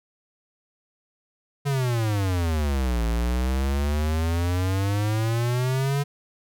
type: exponential two-way sweep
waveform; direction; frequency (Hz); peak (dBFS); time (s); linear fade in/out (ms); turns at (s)
square; down then up; 144 to 56 to 144; -22; 1.65-6.04; 20; 3.05
effects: none